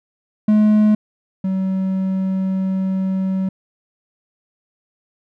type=tone pair in turn; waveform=triangle; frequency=212.5 / 189.84 Hz; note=G#3 / F#3; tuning=+40 / +45 cents; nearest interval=major second; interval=195 cents; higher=first; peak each=-8 / -15 dBFS; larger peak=first; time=0.48-0.95 / 1.44-3.49 s; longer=second; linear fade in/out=5 ms; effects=none